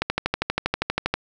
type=click train; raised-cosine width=0.3 ms; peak=-5 dBFS; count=15; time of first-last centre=0.02-1.14 s; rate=12.5 Hz; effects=none